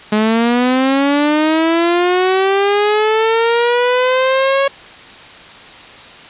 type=linear sweep; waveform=sawtooth; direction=up; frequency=210 to 554.4 Hz; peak=-7 dBFS; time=0.12-4.68 s; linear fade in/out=5 ms; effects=white hiss -36 dBFS RMS until 6.29 s + resampled to 8000 Hz